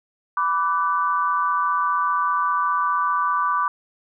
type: tone cluster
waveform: sine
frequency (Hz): 991 / 1166 / 1500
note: B5 / D6 / F#6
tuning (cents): +6 / -13 / +23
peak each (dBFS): -24 / -20 / -28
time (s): 0.37-3.68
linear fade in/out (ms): 2
effects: none